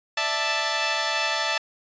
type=chord; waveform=10% pulse; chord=D suspended second; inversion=none; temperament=equal with one note detuned; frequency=590.7 / 659.3 / 880 Hz; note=D5 / E5 / A5; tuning=+10 / 0 / 0 cents; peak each=-22 / -19 / -17 dBFS; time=0.17-1.58 s; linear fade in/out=5 ms; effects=resampled to 16000 Hz